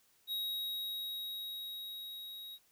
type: tone with level ramp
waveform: square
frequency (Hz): 3802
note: A#7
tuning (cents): +33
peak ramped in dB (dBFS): -35 to -46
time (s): 0.27-2.59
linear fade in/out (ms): 50
effects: white hiss -70 dBFS RMS until 2.71 s